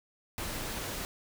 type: noise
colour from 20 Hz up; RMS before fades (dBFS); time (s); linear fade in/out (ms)
pink; -37; 0.38-1.05; 0
effects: none